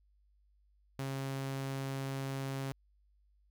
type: tone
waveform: sawtooth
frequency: 135.5 Hz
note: C#3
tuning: 39 cents flat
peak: -32 dBFS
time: 0.99-2.72 s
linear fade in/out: 0 ms
effects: added 50 Hz sine -66 dBFS peak until 3.5 s